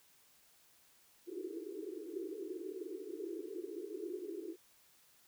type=band-pass noise; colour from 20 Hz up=pink; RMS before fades=-44 dBFS; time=1.26-4.57 s; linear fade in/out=50 ms; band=320 to 430 Hz; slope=96 dB/octave; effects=white hiss -67 dBFS RMS until 5.27 s